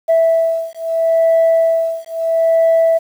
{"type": "beating tone pair", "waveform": "sine", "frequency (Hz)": [657, 657.76], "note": ["E5", "E5"], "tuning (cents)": [-6, -4], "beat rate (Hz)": 0.76, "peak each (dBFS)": -13, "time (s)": [0.08, 2.99], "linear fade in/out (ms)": 20, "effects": ["tanh soft clip ceiling -6 dBFS", "7-bit"]}